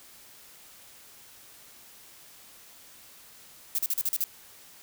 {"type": "noise bursts", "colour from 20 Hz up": "violet", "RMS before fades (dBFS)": -27, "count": 7, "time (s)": [3.75, 4.24], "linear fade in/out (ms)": 0, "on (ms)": 34, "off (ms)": 42, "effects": ["white hiss -52 dBFS RMS until 4.82 s"]}